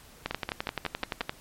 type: two click trains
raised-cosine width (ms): 0.3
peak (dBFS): -13 / -14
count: 13 / 6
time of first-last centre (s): 0.26-1.294 / 0.31-1.213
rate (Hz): 11.6 / 5.54
effects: pink hiss -53 dBFS RMS until 1.4 s + MP3 64 kbps